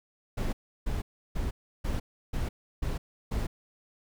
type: noise bursts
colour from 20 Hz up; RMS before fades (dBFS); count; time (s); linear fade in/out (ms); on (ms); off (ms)
brown; -30; 7; 0.37-3.47; 10; 160; 330
effects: none